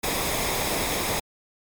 pink noise with comb filter, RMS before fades -26 dBFS, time 0.03-1.2 s, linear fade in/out 10 ms, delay 0.68 ms, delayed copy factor -0.5, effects MP3 96 kbps

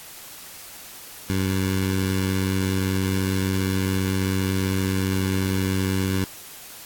15% pulse tone with notch filter, 95 Hz, F#2, 46 cents sharp, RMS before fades -23 dBFS, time 1.3-6.24 s, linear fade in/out 0 ms, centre 740 Hz, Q 0.88, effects white hiss -41 dBFS RMS until 6.85 s + AAC 64 kbps

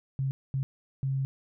sine tone bursts at uneven times, 134.9 Hz, C#3, 47 cents flat, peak -26 dBFS, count 3, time 0.19-0.31 / 0.54-0.63 / 1.03-1.25 s, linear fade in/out 0 ms, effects none

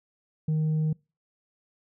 triangle tone with tanh clipping, 155.7 Hz, D#3, 2 cents sharp, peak -23 dBFS, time 0.48-0.93 s, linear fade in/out 5 ms, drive 7 dB, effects noise-tail reverb RT60 0.3 s tail -26 dB re dry

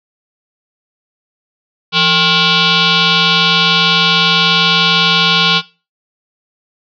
sine tone with frequency modulation, 169.8 Hz, F3, 48 cents flat, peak -8 dBFS, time 1.92-5.62 s, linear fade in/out 50 ms, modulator 623 Hz, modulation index 6.5, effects noise-tail reverb RT60 0.3 s tail -19 dB re dry

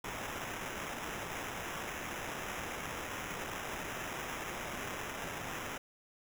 violet noise with sample-and-hold, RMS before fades -41 dBFS, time 0.04-5.78 s, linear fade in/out 5 ms, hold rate 4410 Hz, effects none

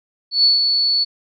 sine tone with ADSR envelope, 4435 Hz, C#8, in tune, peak -9 dBFS, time 0.31-1.05 s, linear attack 130 ms, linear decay 150 ms, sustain -5 dB, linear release 22 ms, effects none

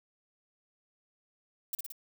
violet noise with echo, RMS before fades -34 dBFS, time 1.73-1.75 s, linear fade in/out 2 ms, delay 57 ms, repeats 3, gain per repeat -3 dB, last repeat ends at 1.921 s, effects none

